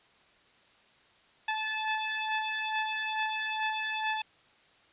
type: beating tone pair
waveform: 15% pulse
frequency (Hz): 868 / 870.3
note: A5 / A5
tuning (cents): -24 / -19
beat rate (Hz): 2.3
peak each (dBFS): -29 / -25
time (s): 1.48-4.22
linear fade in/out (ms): 5
effects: white hiss -62 dBFS RMS until 4.92 s + resampled to 8000 Hz